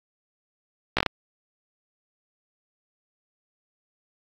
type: slowing click train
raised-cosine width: 0.3 ms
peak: -5 dBFS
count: 5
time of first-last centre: 0.97-1.063 s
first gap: 15 ms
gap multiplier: 1.3
effects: AAC 64 kbps